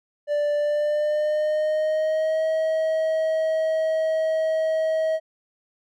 triangle tone with pitch glide, 587.3 to 636.8 Hz, D5 to D#5, 0 to +40 cents, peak -18 dBFS, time 0.27-5.2 s, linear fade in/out 50 ms, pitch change +140 cents, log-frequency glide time 0.55-2.45 s, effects none

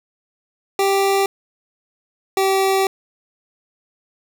25% pulse tone pair in turn, 392.4 / 386.1 Hz, G4 / G4, +2 / -26 cents, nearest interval unison, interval 28 cents, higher first, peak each -11 dBFS, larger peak neither, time 0.79-1.26 / 2.37-2.87 s, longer second, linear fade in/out 2 ms, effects none

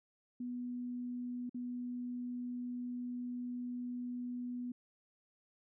sine tone with dropouts, 245.7 Hz, B3, 9 cents flat, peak -38 dBFS, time 0.4-4.72 s, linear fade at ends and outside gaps 5 ms, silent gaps 1.495-1.544 s, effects none

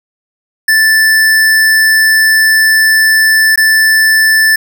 square tone with dropouts, 1760 Hz, A6, in tune, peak -6 dBFS, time 0.68-4.56 s, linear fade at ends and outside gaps 5 ms, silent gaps 3.559-3.575 s, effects none

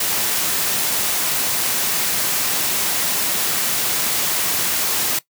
white noise, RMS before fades -20 dBFS, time 0-5.19 s, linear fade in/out 5 ms, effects noise-tail reverb RT60 0.1 s tail -18 dB re dry + high-pass 100 Hz 12 dB/octave

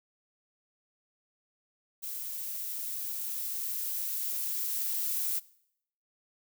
violet noise with level ramp, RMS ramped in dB -38 to -31 dBFS, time 2.02-5.4 s, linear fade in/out 20 ms, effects noise-tail reverb RT60 0.7 s tail -21 dB re dry

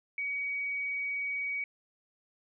sine tone, 2259 Hz, C#7, 32 cents sharp, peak -31 dBFS, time 0.18-1.64 s, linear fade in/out 2 ms, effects none

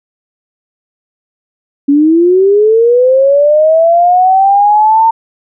sine linear sweep, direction up, 277.2 to 912 Hz, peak -4 dBFS, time 1.88-5.11 s, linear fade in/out 10 ms, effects none

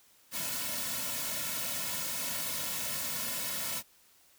white noise with comb filter, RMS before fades -35 dBFS, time 0.31-3.83 s, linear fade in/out 50 ms, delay 2.5 ms, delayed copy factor -0.9, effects white hiss -63 dBFS RMS until 4.38 s

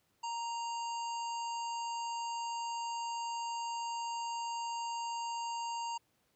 harmonic tone, 932.3 Hz, A#5, in tune, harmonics 1 / 3 / 5 / 7 / 8, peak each -36 / -47 / -50 / -53 / -51 dBFS, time 0.23-5.98 s, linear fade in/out 10 ms, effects pink hiss -75 dBFS RMS until 6.35 s + high-pass 80 Hz 12 dB/octave

